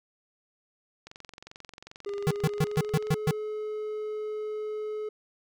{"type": "click train", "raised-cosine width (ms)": 0.2, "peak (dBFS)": -27, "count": 46, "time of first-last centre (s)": [1.07, 3.07], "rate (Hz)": 22.5}
{"type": "tone with pitch glide", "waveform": "triangle", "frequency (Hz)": [404.3, 426.9], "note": ["G#4", "G#4"], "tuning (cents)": [-46, 48], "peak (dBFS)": -29, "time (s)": [2.06, 5.09], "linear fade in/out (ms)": 5, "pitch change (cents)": 94, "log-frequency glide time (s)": [2.16, 3.06]}
{"type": "tone bursts", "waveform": "square", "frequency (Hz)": 155.56, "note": "D#3", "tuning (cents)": 0, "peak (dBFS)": -22, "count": 7, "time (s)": [2.27, 3.309], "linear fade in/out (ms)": 0, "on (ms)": 37, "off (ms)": 130}
{"effects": []}